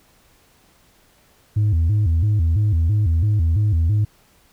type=tone with vibrato; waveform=sine; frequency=92.8 Hz; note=F#2; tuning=6 cents sharp; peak=-12 dBFS; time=1.56-4.05 s; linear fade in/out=10 ms; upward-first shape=square; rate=3 Hz; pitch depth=220 cents each way; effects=tanh soft clip ceiling -13 dBFS + pink hiss -56 dBFS RMS until 4.52 s